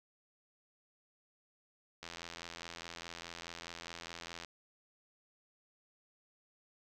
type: click train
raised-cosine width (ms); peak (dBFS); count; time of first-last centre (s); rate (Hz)
0.2; -27; 206; 2.03-4.447; 84.8
effects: none